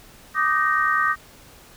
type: chord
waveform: sine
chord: Eb major seventh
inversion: third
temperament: equal with one note detuned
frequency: 1174.7 / 1244.5 / 1546.4 / 1864.7 Hz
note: D6 / Eb6 / G6 / Bb6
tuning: 0 / 0 / -24 / 0 cents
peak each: -24 / -22 / -24 / -23 dBFS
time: 0.34-1.16 s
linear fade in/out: 50 ms
effects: pink hiss -48 dBFS RMS until 1.76 s